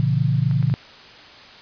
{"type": "chord", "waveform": "sine", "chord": "A# diminished", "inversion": "none", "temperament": "just", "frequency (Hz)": [116.54, 139.85, 167.82], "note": ["A#2", "C#3", "E3"], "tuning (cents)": [0, 16, 31], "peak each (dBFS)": [-21, -19, -23], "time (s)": [0, 0.74], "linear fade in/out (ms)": 0}
{"type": "clicks", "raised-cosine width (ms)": 0.5, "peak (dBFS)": -24, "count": 3, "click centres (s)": [0.512, 0.627, 0.699]}
{"effects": ["white hiss -43 dBFS RMS until 1.61 s", "resampled to 11025 Hz"]}